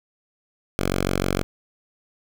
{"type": "tone", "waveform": "5% pulse", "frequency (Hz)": 46.53, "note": "F#1", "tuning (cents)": 10, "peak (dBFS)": -10, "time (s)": [0.79, 1.43], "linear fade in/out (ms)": 0, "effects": []}